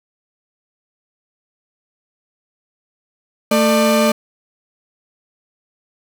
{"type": "tone pair together", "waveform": "35% pulse", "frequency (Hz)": [222.8, 598.3], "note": ["A3", "D5"], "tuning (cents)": [22, 32], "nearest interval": "octave + perfect fourth", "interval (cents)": 1710, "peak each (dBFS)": -13, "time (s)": [3.51, 4.12], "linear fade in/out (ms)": 5, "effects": []}